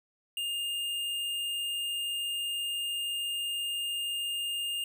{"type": "tone with hard clipping", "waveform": "triangle", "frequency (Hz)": 2821, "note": "F7", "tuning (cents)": 17, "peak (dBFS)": -32, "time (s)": [0.37, 4.84], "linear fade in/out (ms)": 2, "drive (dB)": 18, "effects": []}